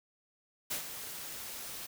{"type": "noise with ADSR envelope", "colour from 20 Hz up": "white", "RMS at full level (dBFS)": -34, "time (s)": [0.7, 1.87], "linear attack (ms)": 14, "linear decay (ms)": 110, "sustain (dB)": -9, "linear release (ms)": 16, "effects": []}